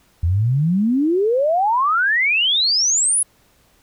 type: exponential sweep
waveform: sine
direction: up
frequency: 80 to 10790 Hz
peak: -14 dBFS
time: 0.23-3.23 s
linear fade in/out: 5 ms
effects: pink hiss -57 dBFS RMS until 3.82 s